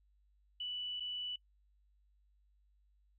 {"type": "tone with dropouts", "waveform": "sine", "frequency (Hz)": 2966, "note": "F#7", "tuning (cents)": 4, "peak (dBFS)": -38, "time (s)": [0.6, 1.36], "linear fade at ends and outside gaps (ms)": 5, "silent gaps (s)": [0.999, 1.004], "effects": ["noise-tail reverb RT60 0.1 s tail -24 dB re dry", "added 50 Hz sine -68 dBFS peak until 3.18 s"]}